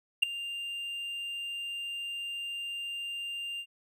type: tone with ADSR envelope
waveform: triangle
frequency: 2794 Hz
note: F7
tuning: in tune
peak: -15 dBFS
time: 0.22-3.66 s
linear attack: 12 ms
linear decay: 5 ms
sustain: -18 dB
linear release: 66 ms
effects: none